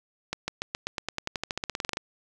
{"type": "accelerating click train", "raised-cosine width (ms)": 0.2, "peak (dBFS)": -12, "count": 21, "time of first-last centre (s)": [0.33, 1.971], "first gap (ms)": 150, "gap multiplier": 0.93, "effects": ["9-bit"]}